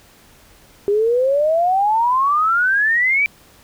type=exponential sweep; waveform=sine; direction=up; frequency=398.3 to 2349 Hz; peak=-13 dBFS; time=0.88-3.26 s; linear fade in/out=0 ms; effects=pink hiss -49 dBFS RMS until 3.63 s